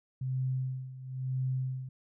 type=tone with tremolo; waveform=sine; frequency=130 Hz; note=C3; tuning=11 cents flat; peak=-28 dBFS; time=0.21-1.89 s; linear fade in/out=5 ms; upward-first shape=sine; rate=0.99 Hz; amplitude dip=80%; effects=none